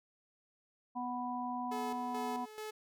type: harmonic tone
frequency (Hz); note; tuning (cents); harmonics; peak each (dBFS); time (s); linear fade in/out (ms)
246.9; B3; 0; 1 / 3 / 4; -40 / -40 / -40; 0.95-2.46; 20
type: tone with tremolo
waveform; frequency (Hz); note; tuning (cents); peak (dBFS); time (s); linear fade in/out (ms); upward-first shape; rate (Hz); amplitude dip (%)
sawtooth; 430; A4; -40; -37; 1.71-2.71; 10; square; 2.3; 65
effects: none